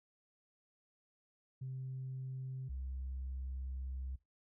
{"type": "tone pair in turn", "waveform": "sine", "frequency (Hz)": [130.81, 65.41], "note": ["C3", "C2"], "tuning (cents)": [0, 0], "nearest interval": "octave", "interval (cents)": 1200, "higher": "first", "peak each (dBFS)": [-39, -38], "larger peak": "second", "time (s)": [[1.61, 2.69], [2.69, 4.16]], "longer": "second", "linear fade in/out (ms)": 10, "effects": ["noise-tail reverb RT60 0.2 s tail -20 dB re dry", "tanh soft clip ceiling -36 dBFS"]}